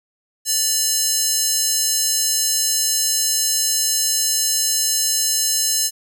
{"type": "tone with high-pass filter", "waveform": "square", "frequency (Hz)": 586, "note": "D5", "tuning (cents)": -4, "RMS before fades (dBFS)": -19, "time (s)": [0.45, 5.91], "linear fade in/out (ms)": 50, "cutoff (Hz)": 6100, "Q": 1.6, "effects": []}